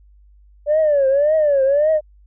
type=tone with vibrato; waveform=sine; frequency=580 Hz; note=D5; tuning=22 cents flat; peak=-11 dBFS; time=0.66-2.01 s; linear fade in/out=50 ms; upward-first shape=triangle; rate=1.8 Hz; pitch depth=170 cents each way; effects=tanh soft clip ceiling -9 dBFS + added 50 Hz sine -46 dBFS peak until 2.26 s